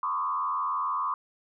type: tone with frequency modulation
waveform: sine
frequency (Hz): 1108.7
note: C#6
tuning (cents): 0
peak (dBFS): -26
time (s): 0.03-1.14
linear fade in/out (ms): 2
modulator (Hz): 86.6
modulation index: 1.3
effects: none